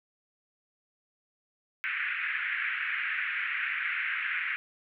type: band-pass noise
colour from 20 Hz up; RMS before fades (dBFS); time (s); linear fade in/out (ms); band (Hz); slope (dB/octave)
pink; -32; 1.84-4.56; 0; 1500 to 2500; 48
effects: none